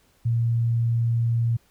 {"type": "tone", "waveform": "sine", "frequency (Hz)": 116.54, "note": "A#2", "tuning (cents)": 0, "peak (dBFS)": -19, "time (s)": [0.25, 1.57], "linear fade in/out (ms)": 10, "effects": ["pink hiss -62 dBFS RMS until 1.7 s"]}